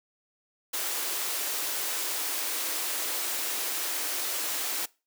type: high-pass noise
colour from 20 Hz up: white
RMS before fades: -31 dBFS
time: 0.73-4.86 s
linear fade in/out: 10 ms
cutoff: 270 Hz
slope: 96 dB/octave
effects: noise-tail reverb RT60 0.3 s tail -23 dB re dry